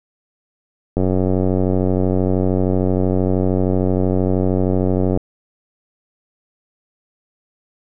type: click train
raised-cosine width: 2 ms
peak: -5 dBFS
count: 392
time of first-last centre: 0.97-5.174 s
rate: 93 Hz
effects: none